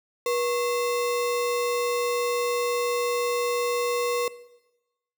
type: tone with sample-and-hold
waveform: sine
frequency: 482.9 Hz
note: B4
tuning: 39 cents flat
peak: -22 dBFS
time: 0.26-4.28 s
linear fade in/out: 2 ms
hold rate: 1575 Hz
effects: noise-tail reverb RT60 1.0 s tail -18 dB re dry